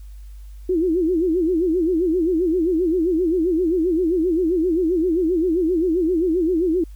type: tone with vibrato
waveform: sine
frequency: 342.5 Hz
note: F4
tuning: 34 cents flat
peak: -16 dBFS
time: 0.69-6.84 s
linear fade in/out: 5 ms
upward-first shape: sine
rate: 7.6 Hz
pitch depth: 160 cents each way
effects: added 50 Hz sine -35 dBFS peak until 6.95 s + white hiss -59 dBFS RMS until 6.95 s